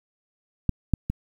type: clicks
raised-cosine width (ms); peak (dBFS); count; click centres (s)
5; -8 / -7 / -13; 3; 0.693 / 0.937 / 1.1
effects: 8-bit